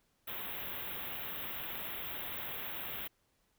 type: band-stop noise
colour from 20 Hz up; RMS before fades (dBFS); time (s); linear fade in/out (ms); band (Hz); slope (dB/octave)
white; -41; 0.27-3.08; 10; 3700 to 12000; 96
effects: pink hiss -75 dBFS RMS until 3.58 s